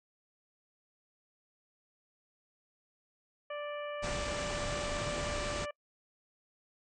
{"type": "harmonic tone", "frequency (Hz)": 587.3, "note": "D5", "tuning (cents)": 0, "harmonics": [1, 2, 3, 4, 5], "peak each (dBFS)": [-38, -44, -48, -50, -52], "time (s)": [3.5, 5.71], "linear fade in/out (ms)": 5}
{"type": "low-pass noise", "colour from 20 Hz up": "pink", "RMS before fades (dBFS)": -38, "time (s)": [4.02, 5.66], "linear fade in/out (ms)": 20, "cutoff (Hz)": 8600, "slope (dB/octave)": 96}
{"effects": ["noise-tail reverb RT60 0.1 s tail -26 dB re dry"]}